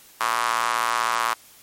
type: tone with high-pass filter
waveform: square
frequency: 58 Hz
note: A#1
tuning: 8 cents flat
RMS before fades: -23 dBFS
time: 0.2-1.34 s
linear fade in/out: 10 ms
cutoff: 1100 Hz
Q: 3.6
effects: white hiss -50 dBFS RMS until 1.62 s + MP3 64 kbps